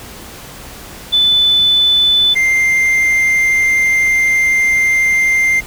sine / triangle tone pair in turn, 3500 / 2096 Hz, A7 / C7, -10 / +2 cents, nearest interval major sixth, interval 888 cents, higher first, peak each -8 dBFS, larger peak neither, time 1.12-2.35 / 2.35-5.61 s, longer second, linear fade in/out 20 ms, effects added 60 Hz sine -42 dBFS peak until 5.66 s + pink hiss -33 dBFS RMS until 5.66 s

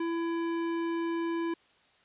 sine tone with hard clipping, 334.4 Hz, E4, 25 cents sharp, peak -31 dBFS, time 0-1.54 s, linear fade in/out 5 ms, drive 14 dB, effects white hiss -64 dBFS RMS until 2.04 s + resampled to 8000 Hz

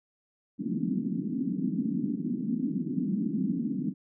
white band-pass noise, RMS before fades -30 dBFS, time 0.58-3.94 s, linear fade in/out 50 ms, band 170 to 280 Hz, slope 48 dB/octave, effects none

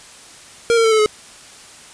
square tone with pitch steps, 466.2 / 455.8 / 445.7 / 435.7 / 426 Hz, A#4 / A#4 / A4 / A4 / G#4, 0 / -39 / +22 / -17 / +44 cents, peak -12 dBFS, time 0.7-1.06 s, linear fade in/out 0 ms, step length 72 ms, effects white hiss -41 dBFS RMS until 1.93 s + resampled to 22050 Hz

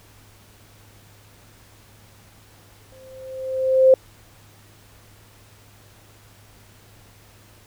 sine tone with exponential growth, 523.3 Hz, C5, in tune, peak -7 dBFS, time 2.92-3.94 s, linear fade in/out 2 ms, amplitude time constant 220 ms, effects added 103 Hz sine -52 dBFS peak until 7.66 s + pink hiss -52 dBFS RMS until 7.66 s

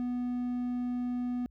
triangle tone, 246.2 Hz, B3, 5 cents flat, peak -28 dBFS, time 0-1.46 s, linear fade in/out 0 ms, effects added 60 Hz sine -57 dBFS peak until 1.5 s

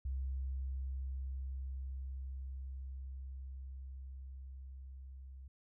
sine tone with level ramp, 66.1 Hz, C2, 18 cents sharp, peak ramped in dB -35 to -48 dBFS, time 0.05-5.48 s, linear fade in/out 5 ms, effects none

